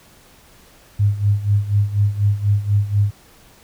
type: tone with tremolo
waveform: sine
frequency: 102.3 Hz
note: G#2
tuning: 26 cents flat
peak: -11 dBFS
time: 0.99-3.11 s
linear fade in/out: 10 ms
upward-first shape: sine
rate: 4.1 Hz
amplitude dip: 80%
effects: pink hiss -49 dBFS RMS until 3.63 s